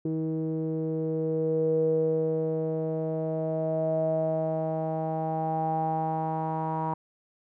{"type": "tone with low-pass filter sweep", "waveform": "sawtooth", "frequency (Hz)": 159.3, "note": "D#3", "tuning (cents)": 41, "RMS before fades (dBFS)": -28, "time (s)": [0.05, 6.94], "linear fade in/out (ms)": 5, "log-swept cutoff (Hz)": [380, 930], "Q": 9.9, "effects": []}